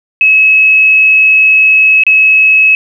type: tone with dropouts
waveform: sine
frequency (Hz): 2575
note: E7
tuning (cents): -41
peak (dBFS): -3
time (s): 0.21-2.75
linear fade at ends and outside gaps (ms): 1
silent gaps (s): 2.036-2.066
effects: 7-bit